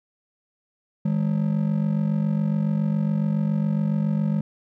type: ring-modulated tone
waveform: triangle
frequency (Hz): 181.5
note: F#3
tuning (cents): -33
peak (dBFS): -15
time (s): 1.05-4.41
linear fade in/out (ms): 5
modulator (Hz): 23.6
effects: none